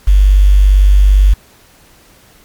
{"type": "tone with quantisation", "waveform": "sine", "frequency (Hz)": 48.86, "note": "G1", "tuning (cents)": -5, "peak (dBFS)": -3, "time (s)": [0.07, 1.34], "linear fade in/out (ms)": 10, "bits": 5, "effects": ["pink hiss -45 dBFS RMS until 2.44 s", "MP3 96 kbps"]}